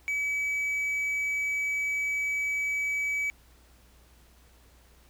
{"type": "tone with quantisation", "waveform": "triangle", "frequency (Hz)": 2285, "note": "D7", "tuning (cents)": -48, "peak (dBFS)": -25, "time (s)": [0.08, 3.3], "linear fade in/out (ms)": 0, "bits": 9, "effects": ["added 60 Hz sine -57 dBFS peak until 5.09 s", "pink hiss -61 dBFS RMS until 5.09 s"]}